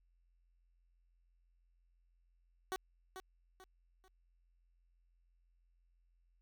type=tone with echo; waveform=15% pulse; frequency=376.1 Hz; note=F#4; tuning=28 cents sharp; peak=-31 dBFS; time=2.72-2.76 s; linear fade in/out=0 ms; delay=440 ms; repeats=3; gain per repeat=-9 dB; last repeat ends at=4.08 s; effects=added 43 Hz sine -70 dBFS peak until 6.41 s